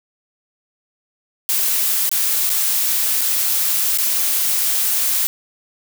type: noise with dropouts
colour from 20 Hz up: blue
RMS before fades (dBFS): -18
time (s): 1.49-5.27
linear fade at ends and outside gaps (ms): 0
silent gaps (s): 2.092-2.115 / 2.494-2.501 / 3.21-3.214 / 3.975-3.985
effects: none